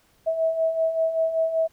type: beating tone pair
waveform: sine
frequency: 645 / 650.2 Hz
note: E5 / E5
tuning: -38 / -24 cents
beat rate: 5.2 Hz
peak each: -28 / -21 dBFS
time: 0.26-1.68 s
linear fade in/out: 20 ms
effects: pink hiss -62 dBFS RMS until 1.72 s